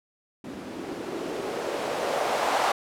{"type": "noise with low-pass filter sweep", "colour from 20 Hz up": "violet", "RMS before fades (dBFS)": -29, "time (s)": [0.44, 2.72], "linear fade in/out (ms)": 5, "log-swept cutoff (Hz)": [250, 800], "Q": 2.1, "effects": []}